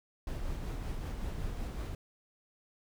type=noise with tremolo; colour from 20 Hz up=brown; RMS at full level=-36 dBFS; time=0.27-1.95 s; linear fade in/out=2 ms; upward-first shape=sine; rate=5.3 Hz; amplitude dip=30%; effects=none